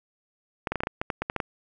clicks, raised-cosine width 0.5 ms, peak -12 dBFS, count 12, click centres 0.672 / 0.72 / 0.757 / 0.805 / 0.835 / 0.871 / 1.015 / 1.102 / 1.22 / 1.299 / 1.363 / 1.402 s, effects none

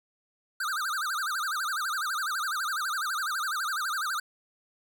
square tone with vibrato, 1378 Hz, F6, 24 cents flat, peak -29 dBFS, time 0.6-4.2 s, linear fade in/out 5 ms, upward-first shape sine, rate 12 Hz, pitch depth 250 cents each way, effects none

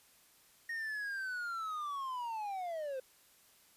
triangle linear sweep, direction down, 1864.7 to 507 Hz, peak -35 dBFS, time 0.69-3 s, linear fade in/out 5 ms, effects white hiss -65 dBFS RMS until 3.76 s + resampled to 32000 Hz

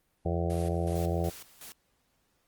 harmonic tone, 85 Hz, F2, 46 cents flat, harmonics 1 / 2 / 4 / 5 / 6 / 7 / 8 / 9, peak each -30 / -33 / -36 / -37 / -38 / -38 / -39 / -40 dBFS, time 0.25-1.3 s, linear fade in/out 10 ms
white noise with tremolo, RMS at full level -46 dBFS, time 0.5-1.72 s, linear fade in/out 0 ms, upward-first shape square, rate 2.7 Hz, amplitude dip 75%
effects pink hiss -73 dBFS RMS until 2.47 s + Opus 32 kbps

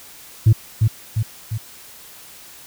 sine tone with echo, 110 Hz, A2, in tune, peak -5 dBFS, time 0.46-0.53 s, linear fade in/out 10 ms, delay 350 ms, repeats 3, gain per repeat -5 dB, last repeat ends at 1.58 s, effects tanh soft clip ceiling -6 dBFS + white hiss -42 dBFS RMS until 2.66 s

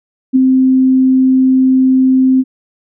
sine tone with ADSR envelope, 260.6 Hz, C4, 7 cents flat, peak -3 dBFS, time 0.33-2.44 s, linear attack 29 ms, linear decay 7 ms, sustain -3 dB, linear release 41 ms, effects none

